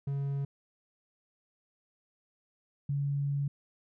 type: tone pair in turn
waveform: triangle / sine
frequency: 139.4 / 141.43 Hz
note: C#3 / C#3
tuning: +10 / +35 cents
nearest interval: unison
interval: 25 cents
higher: second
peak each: -28 dBFS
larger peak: neither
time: 0.07-0.45 / 2.89-3.48 s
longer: second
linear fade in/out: 5 ms
effects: none